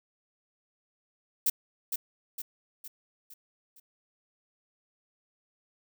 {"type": "noise with echo", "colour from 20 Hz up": "violet", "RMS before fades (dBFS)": -25, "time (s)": [1.46, 1.5], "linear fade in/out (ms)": 5, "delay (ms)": 460, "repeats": 5, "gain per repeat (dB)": -6, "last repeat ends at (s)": 3.8, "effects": []}